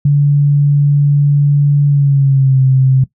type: tone with pitch glide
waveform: sine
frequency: 143.9 to 131.96 Hz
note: D3 to C3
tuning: -35 to +15 cents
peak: -6 dBFS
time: 0.05-3.04 s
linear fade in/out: 5 ms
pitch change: -150 cents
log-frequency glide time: 1.87-2.6 s
effects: noise-tail reverb RT60 0.1 s tail -17 dB re dry